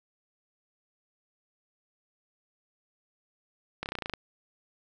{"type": "slowing click train", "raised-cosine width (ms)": 0.3, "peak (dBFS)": -17, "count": 10, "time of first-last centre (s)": [3.83, 4.137], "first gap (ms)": 29, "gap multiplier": 1.04, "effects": []}